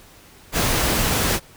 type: noise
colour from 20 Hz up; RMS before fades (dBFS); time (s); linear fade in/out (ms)
pink; -20; 0.52-1.4; 50
effects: pink hiss -48 dBFS RMS until 1.56 s

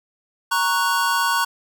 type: chord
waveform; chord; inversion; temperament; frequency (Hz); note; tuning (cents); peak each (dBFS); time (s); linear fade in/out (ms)
square; F# major; first; equal; 932.3 / 1108.7 / 1480; A#5 / C#6 / F#6; 0 / 0 / 0; -23; 0.51-1.45; 10
effects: none

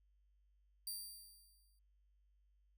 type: tone with exponential decay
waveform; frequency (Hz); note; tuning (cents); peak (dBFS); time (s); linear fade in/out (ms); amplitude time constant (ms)
10% pulse; 4699; D8; 0; -34; 0.87-1.79; 2; 200
effects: noise-tail reverb RT60 0.1 s tail -21 dB re dry + added 50 Hz sine -70 dBFS peak until 2.77 s

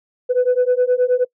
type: beating tone pair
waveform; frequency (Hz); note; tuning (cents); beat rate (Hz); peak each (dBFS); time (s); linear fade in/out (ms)
sine; 493.9 / 503.4; B4 / B4; 0 / +33; 9.5; -15; 0.29-1.25; 20
effects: noise-tail reverb RT60 0.1 s tail -24 dB re dry + tanh soft clip ceiling -9 dBFS

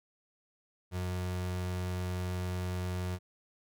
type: tone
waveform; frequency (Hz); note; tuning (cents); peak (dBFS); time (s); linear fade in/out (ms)
35% pulse; 90.7; F#2; -34; -31; 0.91-3.19; 50
effects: none

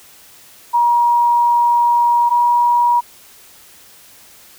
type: tone pair in turn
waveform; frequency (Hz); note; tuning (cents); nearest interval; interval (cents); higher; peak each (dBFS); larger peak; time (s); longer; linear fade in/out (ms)
sine; 952 / 958.6; A#5 / A#5; +36 / +48; unison; 12; second; -10; neither; 0.73-2.3 / 2.3-3.01; first; 20
effects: white hiss -44 dBFS RMS until 4.58 s

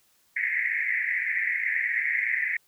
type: band-pass noise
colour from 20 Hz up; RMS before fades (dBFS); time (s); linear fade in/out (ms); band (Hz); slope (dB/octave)
pink; -27; 0.36-2.57; 5; 1800 to 2200; 96
effects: white hiss -65 dBFS RMS until 2.67 s

